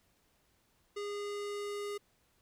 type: tone with low-pass filter sweep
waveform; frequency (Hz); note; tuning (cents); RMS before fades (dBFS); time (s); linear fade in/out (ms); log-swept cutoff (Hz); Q
square; 409.4; G#4; -25; -39; 0.96-1.98; 10; 6800 to 11000; 0.9
effects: pink hiss -72 dBFS RMS until 2.41 s